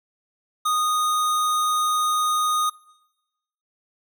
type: tone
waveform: square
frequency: 1237 Hz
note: D#6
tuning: 10 cents flat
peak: -20 dBFS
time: 0.65-2.7 s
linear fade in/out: 10 ms
effects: noise-tail reverb RT60 1.0 s tail -22 dB re dry